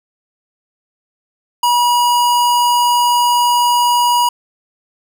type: tone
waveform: square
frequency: 966 Hz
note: B5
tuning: 39 cents flat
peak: -11 dBFS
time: 1.63-4.29 s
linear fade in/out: 5 ms
effects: none